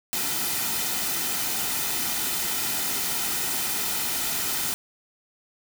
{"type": "noise with comb filter", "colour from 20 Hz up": "white", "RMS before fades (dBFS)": -27, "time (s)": [0.13, 4.74], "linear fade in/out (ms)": 0, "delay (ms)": 1.8, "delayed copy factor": -0.5, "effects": []}